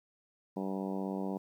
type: harmonic tone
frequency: 96.4 Hz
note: G2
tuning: 28 cents flat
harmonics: 2 / 3 / 4 / 5 / 6 / 7 / 8 / 9 / 10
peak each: -36 / -40 / -42 / -44 / -46 / -47 / -48 / -49 / -50 dBFS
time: 0.56-1.38 s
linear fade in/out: 10 ms
effects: 11-bit